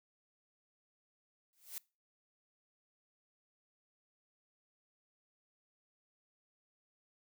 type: noise with exponential growth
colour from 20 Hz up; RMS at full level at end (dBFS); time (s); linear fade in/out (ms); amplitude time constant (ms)
blue; -40; 1.53-1.78; 0; 53
effects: noise-tail reverb RT60 0.3 s tail -23 dB re dry